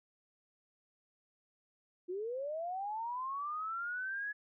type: linear sweep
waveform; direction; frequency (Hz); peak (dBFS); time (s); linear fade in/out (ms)
sine; up; 344.9 to 1699; -36; 2.08-4.33; 20
effects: none